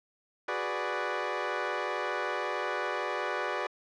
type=chord; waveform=15% pulse; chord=G# half-diminished seventh; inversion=third; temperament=equal; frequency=370 / 415.3 / 493.9 / 587.3 Hz; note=F#4 / G#4 / B4 / D5; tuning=0 / 0 / 0 / 0 cents; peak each=-30 / -31 / -29 / -28 dBFS; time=0.48-3.67 s; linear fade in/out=5 ms; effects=low-pass 3000 Hz 12 dB/octave